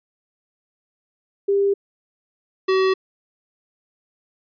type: tone pair in turn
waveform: sine / square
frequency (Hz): 398.5 / 379.2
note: G4 / F#4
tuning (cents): +28 / +43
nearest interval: minor second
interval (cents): 85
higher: first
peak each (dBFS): -15 / -16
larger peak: first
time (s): 1.48-1.74 / 2.68-2.94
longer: neither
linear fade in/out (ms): 10
effects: resampled to 11025 Hz